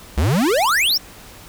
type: exponential sweep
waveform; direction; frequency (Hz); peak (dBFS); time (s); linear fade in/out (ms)
square; up; 61.74 to 5790; -15; 0.17-0.98; 10
effects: pink hiss -41 dBFS RMS until 1.48 s